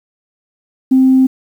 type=tone; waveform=sine; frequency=261.6 Hz; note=C4; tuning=in tune; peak=-5 dBFS; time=0.91-1.27 s; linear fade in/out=10 ms; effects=tanh soft clip ceiling -1 dBFS + 7-bit